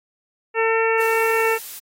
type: harmonic tone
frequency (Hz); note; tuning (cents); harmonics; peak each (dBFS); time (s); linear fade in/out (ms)
450.2; A4; +40; 1 / 2 / 3 / 4 / 5 / 6; -19 / -24 / -26 / -25 / -27 / -27; 0.54-1.59; 50
type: noise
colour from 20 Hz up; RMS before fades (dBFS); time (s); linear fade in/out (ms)
blue; -34; 0.99-1.8; 20
effects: AAC 48 kbps